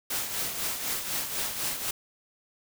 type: noise with tremolo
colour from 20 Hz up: white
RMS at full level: -29 dBFS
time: 0.1-1.91 s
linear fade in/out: 5 ms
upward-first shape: triangle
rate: 4 Hz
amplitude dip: 60%
effects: none